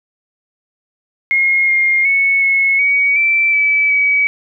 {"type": "tone with pitch steps", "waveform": "sine", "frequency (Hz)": [2149, 2126, 2207, 2187, 2253, 2334, 2301, 2274], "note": ["C7", "C7", "C#7", "C#7", "C#7", "D7", "D7", "C#7"], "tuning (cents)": [46, 27, -8, -24, 28, -11, -36, 44], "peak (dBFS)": -10, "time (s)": [1.31, 4.27], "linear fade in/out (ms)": 0, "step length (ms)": 370, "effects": []}